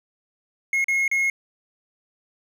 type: tone with dropouts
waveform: triangle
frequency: 2162 Hz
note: C#7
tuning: 44 cents flat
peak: -17 dBFS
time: 0.73-1.3 s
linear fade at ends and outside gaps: 2 ms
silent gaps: 0.843-0.883 / 1.079-1.114 s
effects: none